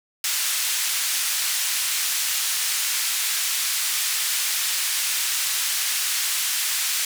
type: band-pass noise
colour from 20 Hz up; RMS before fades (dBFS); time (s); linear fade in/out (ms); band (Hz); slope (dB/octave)
white; -24; 0.24-7.05; 2; 1700 to 11000; 12
effects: none